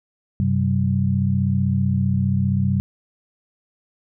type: tone cluster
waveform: sine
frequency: 96 / 131.4 / 192.2 Hz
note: G2 / C3 / G3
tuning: -36 / +8 / -34 cents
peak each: -21 dBFS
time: 0.4-2.8 s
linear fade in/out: 0 ms
effects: none